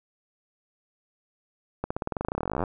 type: accelerating click train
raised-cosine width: 1 ms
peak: -14 dBFS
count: 28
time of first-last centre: 1.84-2.638 s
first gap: 65 ms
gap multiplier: 0.93
effects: none